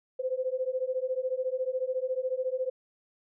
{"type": "beating tone pair", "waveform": "sine", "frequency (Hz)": [508, 522], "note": ["B4", "C5"], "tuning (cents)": [49, -4], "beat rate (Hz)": 14, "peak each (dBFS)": -31, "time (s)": [0.19, 2.7], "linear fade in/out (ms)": 10, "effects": []}